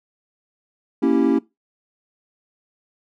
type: chord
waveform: triangle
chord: A# diminished seventh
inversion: none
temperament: equal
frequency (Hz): 233.1 / 277.2 / 329.6 / 392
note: A#3 / C#4 / E4 / G4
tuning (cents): 0 / 0 / 0 / 0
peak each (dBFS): -19 / -16 / -18 / -21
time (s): 1.02-1.39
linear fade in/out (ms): 10
effects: noise-tail reverb RT60 0.2 s tail -20 dB re dry